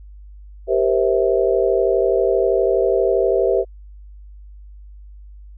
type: chord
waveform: sine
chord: C dominant seventh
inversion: second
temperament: just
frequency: 392.4 / 470.9 / 523.3 / 654.1 Hz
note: G4 / Bb4 / C5 / E5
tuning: +2 / +18 / 0 / -14 cents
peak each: -18 / -20 / -20 / -21 dBFS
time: 0.67-3.65 s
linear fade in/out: 50 ms
effects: added 50 Hz sine -37 dBFS peak until 5.57 s